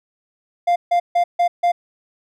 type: tone bursts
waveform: triangle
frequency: 698.5 Hz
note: F5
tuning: in tune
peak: -11 dBFS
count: 5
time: 0.67-1.72 s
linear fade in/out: 10 ms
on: 90 ms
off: 150 ms
effects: none

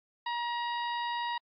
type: harmonic tone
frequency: 951 Hz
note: A#5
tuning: 34 cents sharp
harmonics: 1 / 2 / 3 / 4 / 5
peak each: -32 / -39 / -44 / -43 / -51 dBFS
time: 0.26-1.38 s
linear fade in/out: 5 ms
effects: AAC 64 kbps

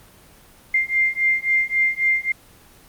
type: beating tone pair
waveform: sine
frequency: 2100 / 2103.7 Hz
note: C7 / C7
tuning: +6 / +9 cents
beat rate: 3.7 Hz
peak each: -20 dBFS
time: 0.74-2.32 s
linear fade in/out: 5 ms
effects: pink hiss -49 dBFS RMS until 2.88 s + Opus 24 kbps

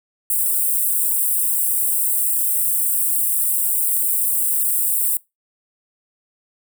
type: high-pass noise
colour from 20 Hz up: white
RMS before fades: -19 dBFS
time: 0.3-5.17 s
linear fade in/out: 2 ms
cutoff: 8000 Hz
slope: 96 dB/octave
effects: noise-tail reverb RT60 0.2 s tail -22 dB re dry

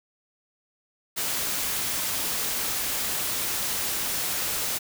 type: noise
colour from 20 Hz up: white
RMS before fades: -28 dBFS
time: 1.16-4.79 s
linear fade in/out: 20 ms
effects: none

